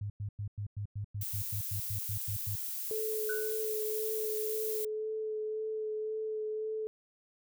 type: tone bursts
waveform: sine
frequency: 102.6 Hz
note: G#2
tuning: 21 cents flat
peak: -34 dBFS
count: 14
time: 0.01-2.557 s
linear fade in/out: 5 ms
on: 90 ms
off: 99 ms
type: noise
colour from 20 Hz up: violet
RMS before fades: -38 dBFS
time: 1.21-4.85 s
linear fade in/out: 5 ms
type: tone with vibrato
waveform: sine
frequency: 433.3 Hz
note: A4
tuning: 27 cents flat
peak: -33 dBFS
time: 2.91-6.87 s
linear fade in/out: 0 ms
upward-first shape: sine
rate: 1.9 Hz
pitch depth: 13 cents each way
type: tone with exponential decay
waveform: sine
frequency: 1488 Hz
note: F#6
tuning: 9 cents sharp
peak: -33 dBFS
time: 3.29-3.7 s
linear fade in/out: 5 ms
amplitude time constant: 87 ms
effects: none